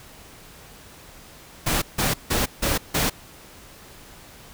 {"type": "noise bursts", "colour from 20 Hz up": "pink", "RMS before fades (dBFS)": -22, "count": 5, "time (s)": [1.66, 3.1], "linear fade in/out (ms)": 10, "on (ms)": 160, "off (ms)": 160, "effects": ["pink hiss -46 dBFS RMS until 4.53 s"]}